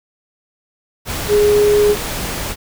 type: tone in noise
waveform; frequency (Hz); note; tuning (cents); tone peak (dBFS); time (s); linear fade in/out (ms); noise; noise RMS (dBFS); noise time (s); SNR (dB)
sine; 415.3; G#4; 0; -9; 1.28-1.96; 50; pink; -23; 1.05-2.56; +11
effects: none